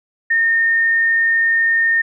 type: tone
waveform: sine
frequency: 1828 Hz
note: A#6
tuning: 34 cents flat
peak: -12 dBFS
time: 0.3-2.02 s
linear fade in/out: 10 ms
effects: none